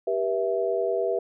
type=chord; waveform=sine; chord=E minor; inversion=first; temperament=equal with one note detuned; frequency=392 / 481.8 / 659.3 Hz; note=G4 / B4 / E5; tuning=0 / -43 / 0 cents; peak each=-27 dBFS; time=0.07-1.19 s; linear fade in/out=5 ms; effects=none